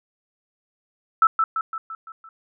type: tone with echo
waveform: sine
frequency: 1318.5 Hz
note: E6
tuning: in tune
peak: -11 dBFS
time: 1.22-1.27 s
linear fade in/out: 2 ms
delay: 170 ms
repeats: 6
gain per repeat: -5 dB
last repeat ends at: 2.29 s
effects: none